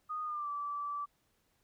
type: tone with pitch glide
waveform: sine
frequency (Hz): 1236 to 1159.9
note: D#6 to D6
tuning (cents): -12 to -22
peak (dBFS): -35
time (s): 0.09-1.06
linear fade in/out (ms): 20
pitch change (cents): -110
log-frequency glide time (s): 0.24-0.49
effects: pink hiss -75 dBFS RMS until 1.63 s